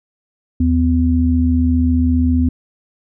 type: tone pair together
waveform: sine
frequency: 79 / 251.9 Hz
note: D#2 / B3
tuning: +27 / +34 cents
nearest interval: octave + minor sixth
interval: 2007 cents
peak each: -14 dBFS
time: 0.6-2.49 s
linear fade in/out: 5 ms
effects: none